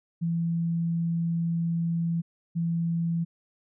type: tone pair in turn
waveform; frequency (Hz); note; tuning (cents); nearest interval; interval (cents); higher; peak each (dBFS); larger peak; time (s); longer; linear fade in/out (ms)
sine; 167.7 / 167.7; E3 / E3; +30 / +30; unison; 0; neither; -24; neither; 0.21-2.22 / 2.55-3.25; first; 20
effects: none